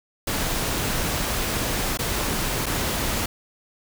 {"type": "noise with dropouts", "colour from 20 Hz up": "pink", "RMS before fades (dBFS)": -25, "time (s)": [0.27, 3.26], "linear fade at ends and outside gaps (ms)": 5, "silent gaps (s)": [[1.974, 1.989], [2.659, 2.664]], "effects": []}